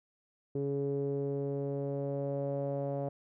sawtooth tone with low-pass filter sweep, 140 Hz, C#3, 18 cents sharp, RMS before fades -34 dBFS, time 0.55-3.09 s, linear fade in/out 5 ms, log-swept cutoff 400 to 620 Hz, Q 5.4, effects none

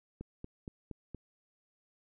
click train, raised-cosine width 3 ms, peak -29 dBFS, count 5, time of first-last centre 0.21-1.147 s, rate 4.27 Hz, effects none

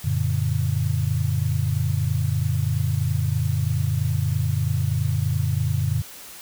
sine chord, Gb augmented, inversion none, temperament just, 92.5 / 115.62 / 144.53 Hz, Gb2 / Bb2 / D3, 0 / -14 / -27 cents, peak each -24 dBFS, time 0.04-6.02 s, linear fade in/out 10 ms, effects white hiss -41 dBFS RMS until 6.41 s

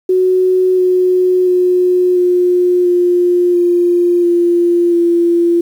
sine tone with pitch steps, 370 / 366 / 362 / 358 / 354.1 / 350.2 / 346.4 / 342.6 Hz, F#4 / F#4 / F#4 / F4 / F4 / F4 / F4 / F4, 0 / -19 / -38 / +43 / +24 / +5 / -14 / -33 cents, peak -8 dBFS, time 0.09-5.61 s, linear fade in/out 5 ms, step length 690 ms, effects 7-bit

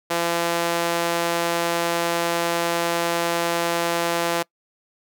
sawtooth tone with high-pass filter, 170 Hz, F3, 46 cents flat, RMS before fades -23 dBFS, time 0.1-4.43 s, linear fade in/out 10 ms, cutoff 490 Hz, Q 0.91, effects noise-tail reverb RT60 0.1 s tail -24 dB re dry

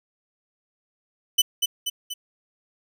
sawtooth tone with echo, 3000 Hz, F#7, 23 cents sharp, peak -11 dBFS, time 1.38-1.42 s, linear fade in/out 10 ms, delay 240 ms, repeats 3, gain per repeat -5 dB, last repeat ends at 2.14 s, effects none

